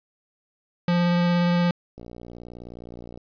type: tone with vibrato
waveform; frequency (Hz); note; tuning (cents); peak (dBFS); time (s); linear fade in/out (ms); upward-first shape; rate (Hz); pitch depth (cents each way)
square; 174.61; F3; 0; -19; 0.88-1.71; 2; sine; 17; 9
type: click train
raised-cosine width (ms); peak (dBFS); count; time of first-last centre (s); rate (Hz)
2; -27; 72; 1.98-3.175; 59.4
effects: resampled to 11025 Hz + 9-bit